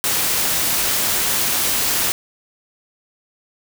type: noise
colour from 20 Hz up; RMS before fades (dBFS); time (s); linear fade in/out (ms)
white; -19; 0.04-2.12; 0
effects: none